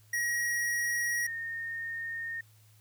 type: tone pair in turn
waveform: square / sine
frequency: 1898 / 1836.5 Hz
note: A#6 / A#6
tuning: +31 / -26 cents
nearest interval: minor second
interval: 57 cents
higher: first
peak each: -29 / -34 dBFS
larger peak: first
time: 0.13-1.27 / 1.27-2.41 s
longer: neither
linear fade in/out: 5 ms
effects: added 107 Hz sine -58 dBFS peak until 2.8 s + white hiss -65 dBFS RMS until 2.8 s